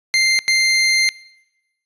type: tone bursts at uneven times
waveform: 25% pulse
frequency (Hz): 2093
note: C7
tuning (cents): 0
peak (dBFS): -9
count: 2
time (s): 0.14-0.39 / 0.48-1.09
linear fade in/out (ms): 0
effects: noise-tail reverb RT60 1.0 s tail -23 dB re dry + resampled to 24000 Hz